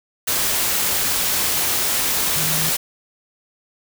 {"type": "tone in noise", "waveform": "sine", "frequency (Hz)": 158.1, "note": "D#3", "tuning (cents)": 28, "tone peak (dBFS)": -27, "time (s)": [2.36, 2.7], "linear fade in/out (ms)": 10, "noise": "white", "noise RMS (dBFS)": -20, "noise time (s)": [0.27, 2.77], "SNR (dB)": -10, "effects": []}